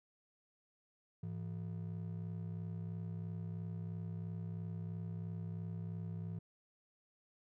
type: ring-modulated tone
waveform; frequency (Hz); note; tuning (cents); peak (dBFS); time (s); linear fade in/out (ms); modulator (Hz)
triangle; 136.3; C#3; -29; -35; 1.23-6.39; 2; 31.5
effects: none